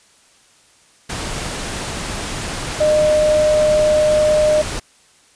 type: tone in noise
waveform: sine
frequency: 610 Hz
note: D#5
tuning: 34 cents flat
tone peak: -11 dBFS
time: 2.8-4.62 s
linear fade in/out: 10 ms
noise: pink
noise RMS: -25 dBFS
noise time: 1.09-4.8 s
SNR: +11 dB
effects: white hiss -52 dBFS RMS until 5.35 s + resampled to 22050 Hz